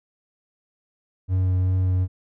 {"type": "tone with vibrato", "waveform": "triangle", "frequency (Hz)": 92.5, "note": "F#2", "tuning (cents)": 0, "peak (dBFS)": -16, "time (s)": [1.28, 2.08], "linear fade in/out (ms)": 50, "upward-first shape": "triangle", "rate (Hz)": 2.6, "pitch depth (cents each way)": 14, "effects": []}